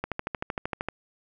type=click train; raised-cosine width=0.5 ms; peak=-14 dBFS; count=12; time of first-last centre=0.04-0.886 s; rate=13 Hz; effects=none